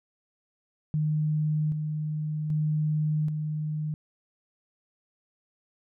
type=tone with tremolo; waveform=sine; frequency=153 Hz; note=D#3; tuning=29 cents flat; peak=-23 dBFS; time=0.94-3.94 s; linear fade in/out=0 ms; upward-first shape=square; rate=0.64 Hz; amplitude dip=40%; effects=none